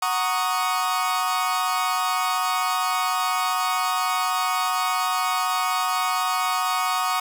40% pulse chord, D# minor seventh, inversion first, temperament equal, 740 / 932.3 / 1108.7 / 1244.5 Hz, F#5 / A#5 / C#6 / D#6, 0 / 0 / 0 / 0 cents, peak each -26 / -29 / -26 / -25 dBFS, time 0.02-7.2 s, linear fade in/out 5 ms, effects none

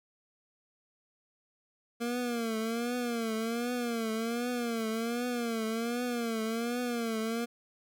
25% pulse tone with vibrato, 233.1 Hz, A#3, in tune, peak -27 dBFS, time 2-7.46 s, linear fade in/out 20 ms, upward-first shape triangle, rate 1.3 Hz, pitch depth 110 cents each way, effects none

